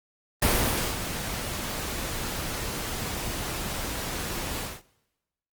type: noise with ADSR envelope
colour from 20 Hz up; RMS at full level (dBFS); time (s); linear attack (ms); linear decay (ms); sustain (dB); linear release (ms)
pink; -21; 0.42-4.82; 5; 530; -11; 210
effects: noise-tail reverb RT60 1.0 s tail -22 dB re dry + Opus 32 kbps